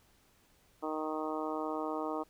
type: harmonic tone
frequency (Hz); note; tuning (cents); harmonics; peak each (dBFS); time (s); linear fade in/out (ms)
155.56; D#3; 0; 2 / 3 / 4 / 5 / 6 / 7 / 8; -38 / -40 / -41 / -42 / -43 / -43 / -44; 0.82-2.24; 20
effects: pink hiss -67 dBFS RMS until 2.29 s